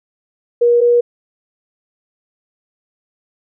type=tone pair in turn; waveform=sine; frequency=477.1 / 479.4 Hz; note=A#4 / A#4; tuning=+40 / +48 cents; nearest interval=unison; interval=8 cents; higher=second; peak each=-8 dBFS; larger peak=neither; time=0.61-0.81 / 0.81-1.01 s; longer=neither; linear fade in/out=10 ms; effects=none